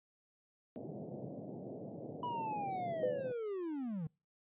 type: band-pass noise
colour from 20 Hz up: pink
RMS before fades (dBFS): -46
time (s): 0.76-3.32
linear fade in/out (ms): 0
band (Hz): 120 to 680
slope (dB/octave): 48
type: linear sweep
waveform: triangle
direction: down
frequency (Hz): 987.8 to 146.83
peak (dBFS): -35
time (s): 2.23-4.07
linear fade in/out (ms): 2
type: tone with exponential decay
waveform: sine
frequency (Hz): 504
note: B4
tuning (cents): +35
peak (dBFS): -28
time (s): 3.03-3.47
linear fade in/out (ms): 2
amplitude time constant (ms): 94
effects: noise-tail reverb RT60 0.3 s tail -26 dB re dry + resampled to 8000 Hz